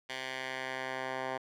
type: tone with band-pass filter sweep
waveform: 10% pulse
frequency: 130.7 Hz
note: C3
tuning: 1 cent flat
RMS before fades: -38 dBFS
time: 0.09-1.38 s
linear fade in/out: 10 ms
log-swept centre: 2700 to 1100 Hz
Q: 1.2
effects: none